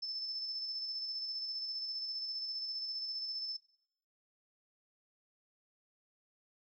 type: tone with tremolo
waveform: sine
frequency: 5270 Hz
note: E8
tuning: 1 cent flat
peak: -36 dBFS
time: 0.02-3.57 s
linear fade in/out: 10 ms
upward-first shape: square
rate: 15 Hz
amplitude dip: 30%
effects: noise-tail reverb RT60 0.7 s tail -20 dB re dry